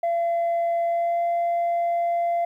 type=tone with pitch glide; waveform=sine; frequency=681 to 687.3 Hz; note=F5 to F5; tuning=-44 to -28 cents; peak=-18 dBFS; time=0.03-2.45 s; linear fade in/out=5 ms; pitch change=+16 cents; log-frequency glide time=0.85-1.23 s; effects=tanh soft clip ceiling -19 dBFS + 10-bit